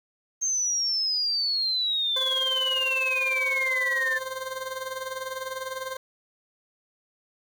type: exponential sweep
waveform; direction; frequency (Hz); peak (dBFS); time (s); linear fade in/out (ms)
sine; down; 6410 to 1754; -23; 0.41-4.19; 20
type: tone with tremolo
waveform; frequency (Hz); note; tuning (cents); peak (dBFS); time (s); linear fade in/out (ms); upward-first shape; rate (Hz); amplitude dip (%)
20% pulse; 523.3; C5; 0; -24; 2.16-5.97; 5; sine; 20; 65
effects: 9-bit